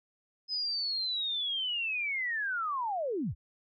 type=linear sweep; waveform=sine; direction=down; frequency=5090 to 46.17 Hz; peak=-30 dBFS; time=0.48-3.35 s; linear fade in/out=50 ms; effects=none